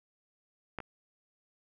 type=clicks; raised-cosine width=0.5 ms; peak=-21 / -27 dBFS; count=2; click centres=0.787 / 0.803 s; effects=none